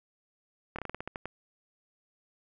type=slowing click train; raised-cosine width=0.5 ms; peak=-21 dBFS; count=10; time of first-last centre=0.76-1.256 s; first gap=26 ms; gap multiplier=1.18; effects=none